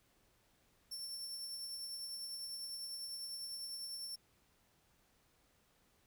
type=tone with tremolo; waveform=sawtooth; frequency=5420 Hz; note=E8; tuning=47 cents sharp; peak=-39 dBFS; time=0.91-4.16 s; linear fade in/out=10 ms; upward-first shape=triangle; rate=10 Hz; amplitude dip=35%; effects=pink hiss -73 dBFS RMS until 6.06 s